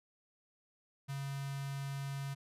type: tone with notch filter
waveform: square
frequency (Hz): 138.59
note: C#3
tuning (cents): 0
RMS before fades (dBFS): -40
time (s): 1.08-2.35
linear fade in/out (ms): 20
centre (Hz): 450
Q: 0.81
effects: resampled to 32000 Hz